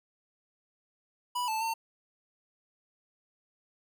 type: tone with pitch steps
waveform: square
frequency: 983 / 879 / 904 Hz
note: B5 / A5 / A5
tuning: -8 / -2 / +47 cents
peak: -30 dBFS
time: 1.35-1.74 s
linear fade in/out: 10 ms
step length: 130 ms
effects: none